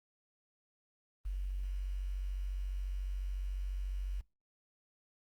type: tone with quantisation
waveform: sine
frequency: 47.06 Hz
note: F#1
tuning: 30 cents sharp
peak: -34 dBFS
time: 1.25-4.21 s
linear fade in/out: 10 ms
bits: 10
effects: noise-tail reverb RT60 0.2 s tail -25 dB re dry + Opus 24 kbps